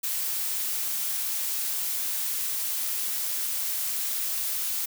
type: noise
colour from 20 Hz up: blue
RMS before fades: -29 dBFS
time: 0.03-4.86 s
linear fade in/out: 10 ms
effects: none